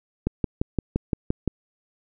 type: click train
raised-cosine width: 3 ms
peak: -9 dBFS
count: 8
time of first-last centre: 0.27-1.477 s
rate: 5.8 Hz
effects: none